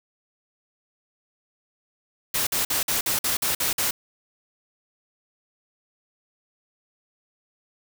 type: noise bursts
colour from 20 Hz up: white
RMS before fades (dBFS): -24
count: 9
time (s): 2.34-3.91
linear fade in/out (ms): 5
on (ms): 130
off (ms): 50
effects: none